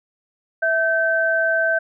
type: tone pair together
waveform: sine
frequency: 655 / 1546.2 Hz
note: E5 / G6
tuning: -11 / -24 cents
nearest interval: octave + minor third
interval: 1487 cents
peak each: -20 / -18 dBFS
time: 0.62-1.79 s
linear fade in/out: 10 ms
effects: none